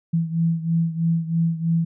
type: beating tone pair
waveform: sine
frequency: 164.81 / 167.91 Hz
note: E3 / E3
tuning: 0 / +32 cents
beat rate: 3.1 Hz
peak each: -20 / -24 dBFS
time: 0.13-1.85 s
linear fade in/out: 10 ms
effects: none